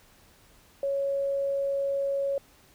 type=tone; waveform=sine; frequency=554.4 Hz; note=C#5; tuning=in tune; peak=-25 dBFS; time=0.83-2.38 s; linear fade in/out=2 ms; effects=pink hiss -58 dBFS RMS until 2.74 s